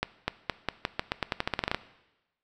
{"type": "accelerating click train", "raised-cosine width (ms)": 0.3, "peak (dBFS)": -10, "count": 17, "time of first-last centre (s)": [0.03, 1.746], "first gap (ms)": 250, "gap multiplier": 0.87, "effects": ["noise-tail reverb RT60 1.0 s tail -17 dB re dry"]}